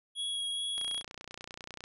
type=tone with vibrato; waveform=square; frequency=3322 Hz; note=G#7; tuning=in tune; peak=-33 dBFS; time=0.15-1.03 s; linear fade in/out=50 ms; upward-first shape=sine; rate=2.4 Hz; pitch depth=10 cents each way
type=click train; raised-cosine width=0.2 ms; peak=-26 dBFS; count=33; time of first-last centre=0.78-1.84 s; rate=30.2 Hz
effects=resampled to 32000 Hz